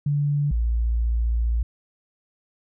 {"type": "tone pair in turn", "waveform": "sine", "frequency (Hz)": [144.9, 57.5], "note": ["D3", "A#1"], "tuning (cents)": [-23, -23], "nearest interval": "octave + major third", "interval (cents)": 1600, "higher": "first", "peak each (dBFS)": -19, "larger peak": "neither", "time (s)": [[0.06, 0.51], [0.51, 1.63]], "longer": "second", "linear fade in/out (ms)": 5, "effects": []}